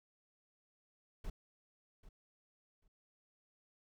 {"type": "noise with echo", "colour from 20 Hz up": "brown", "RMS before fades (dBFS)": -41, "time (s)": [1.24, 1.3], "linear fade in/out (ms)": 5, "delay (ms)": 790, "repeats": 2, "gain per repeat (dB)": -15, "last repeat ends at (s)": 2.88, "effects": []}